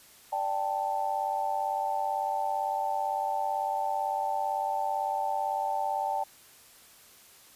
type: chord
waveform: sine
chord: D suspended fourth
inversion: none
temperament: just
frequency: 587.3 / 783.1 / 881 Hz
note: D5 / G5 / A5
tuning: 0 / -2 / +2 cents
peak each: -36 / -30 / -31 dBFS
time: 0.32-6.24 s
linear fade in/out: 10 ms
effects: white hiss -55 dBFS RMS until 7.55 s + resampled to 32000 Hz